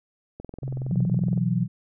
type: click train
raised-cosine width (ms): 2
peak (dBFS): -24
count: 22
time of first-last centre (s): 0.4-1.377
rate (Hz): 21.5
type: tone with vibrato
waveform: sine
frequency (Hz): 130.81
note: C3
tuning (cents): 0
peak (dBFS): -27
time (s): 0.62-1.22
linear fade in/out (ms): 10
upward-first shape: sine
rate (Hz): 4.1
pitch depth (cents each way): 19
type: chord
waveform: sine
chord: B suspended fourth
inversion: none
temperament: equal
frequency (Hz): 123.47 / 164.81 / 185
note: B2 / E3 / F#3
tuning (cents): 0 / 0 / 0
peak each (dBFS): -25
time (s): 0.88-1.68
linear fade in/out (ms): 50
effects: none